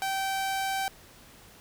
sawtooth tone, 775 Hz, G5, 20 cents flat, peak -24 dBFS, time 0.02-0.88 s, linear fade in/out 0 ms, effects pink hiss -53 dBFS RMS until 1.6 s

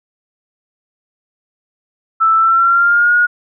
sine tone with pitch glide, 1322 to 1441.7 Hz, E6 to F#6, +5 to -45 cents, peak -8 dBFS, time 2.2-3.27 s, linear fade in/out 20 ms, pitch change +150 cents, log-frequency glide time 2.37-3.15 s, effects none

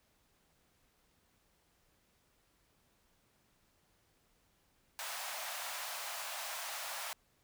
pink high-pass noise, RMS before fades -42 dBFS, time 4.99-7.13 s, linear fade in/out 0 ms, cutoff 620 Hz, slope 48 dB/octave, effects pink hiss -73 dBFS RMS until 7.43 s

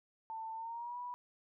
sine tone with pitch glide, 892 to 978.4 Hz, A5 to B5, +23 to -16 cents, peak -40 dBFS, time 0.3-1.14 s, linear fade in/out 0 ms, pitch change +161 cents, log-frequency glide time 0.55-0.98 s, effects none

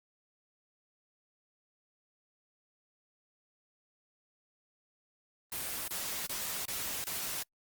white noise bursts, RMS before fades -37 dBFS, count 5, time 5.52-7.428 s, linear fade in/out 2 ms, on 360 ms, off 27 ms, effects noise-tail reverb RT60 0.1 s tail -26 dB re dry + Opus 24 kbps

